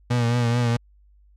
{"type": "tone with vibrato", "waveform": "35% pulse", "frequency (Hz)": 119.5, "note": "A#2", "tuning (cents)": 43, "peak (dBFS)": -17, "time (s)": [0.1, 0.77], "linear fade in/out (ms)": 10, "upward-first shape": "triangle", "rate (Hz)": 4.6, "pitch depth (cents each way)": 52, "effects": ["added 50 Hz sine -52 dBFS peak until 1.36 s", "low-pass 7000 Hz 12 dB/octave"]}